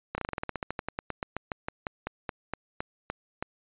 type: slowing click train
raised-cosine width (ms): 0.5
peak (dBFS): -16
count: 27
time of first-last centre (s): 0.15-3.425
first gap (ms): 30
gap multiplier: 1.1
effects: resampled to 8000 Hz